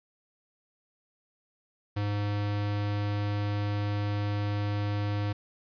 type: tone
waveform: square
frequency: 102.9 Hz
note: G#2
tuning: 16 cents flat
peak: -28 dBFS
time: 1.96-5.33 s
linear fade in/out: 10 ms
effects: resampled to 11025 Hz + 10-bit